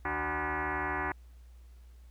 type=tone with frequency modulation; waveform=sine; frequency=375.3 Hz; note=F#4; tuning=25 cents sharp; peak=-30 dBFS; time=0.05-1.12 s; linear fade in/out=2 ms; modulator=224 Hz; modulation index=7.4; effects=added 60 Hz sine -50 dBFS peak until 2.1 s + pink hiss -69 dBFS RMS until 2.1 s